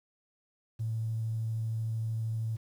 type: tone with vibrato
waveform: triangle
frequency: 112 Hz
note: A2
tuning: 31 cents sharp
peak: -26 dBFS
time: 0.79-2.57 s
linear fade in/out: 20 ms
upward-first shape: triangle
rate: 13 Hz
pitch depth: 11 cents each way
effects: tanh soft clip ceiling -28 dBFS + 10-bit